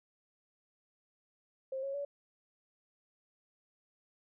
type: tone with pitch steps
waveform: sine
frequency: 530 / 549 / 568.7 Hz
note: C5 / C#5 / C#5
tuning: +22 / -17 / +44 cents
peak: -35 dBFS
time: 1.72-2.05 s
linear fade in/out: 5 ms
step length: 110 ms
effects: none